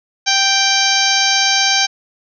harmonic tone, 784 Hz, G5, in tune, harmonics 1 / 2 / 3 / 4 / 5 / 6 / 7 / 8, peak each -20 / -20 / -20 / -20 / -20 / -20 / -20 / -20 dBFS, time 0.26-1.87 s, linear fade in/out 20 ms, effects none

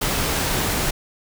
pink noise, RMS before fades -22 dBFS, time 0.01-0.91 s, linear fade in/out 10 ms, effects none

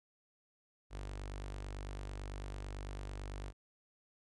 sawtooth tone with notch filter, 49 Hz, G1, in tune, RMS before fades -44 dBFS, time 0.9-3.53 s, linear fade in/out 50 ms, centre 180 Hz, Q 1.4, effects resampled to 22050 Hz

